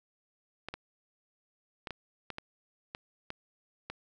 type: clicks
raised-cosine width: 0.3 ms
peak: -22 dBFS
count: 9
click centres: 0.686 / 0.74 / 1.872 / 1.907 / 2.303 / 2.384 / 2.949 / 3.304 / 3.9 s
effects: none